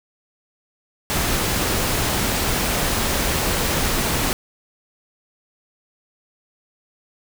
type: noise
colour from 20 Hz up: pink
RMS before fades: -21 dBFS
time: 1.1-4.33 s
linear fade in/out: 0 ms
effects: none